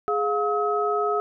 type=tone cluster; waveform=sine; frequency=416.4 / 707 / 1280 Hz; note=G#4 / F5 / D#6; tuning=+5 / +21 / +49 cents; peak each=-24 / -27 / -25 dBFS; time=0.08-1.2 s; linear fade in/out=0 ms; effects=none